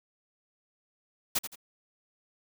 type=noise with echo; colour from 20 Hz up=white; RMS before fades=-27 dBFS; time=1.35-1.39 s; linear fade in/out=10 ms; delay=84 ms; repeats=2; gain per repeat=-10 dB; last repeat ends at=1.558 s; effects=none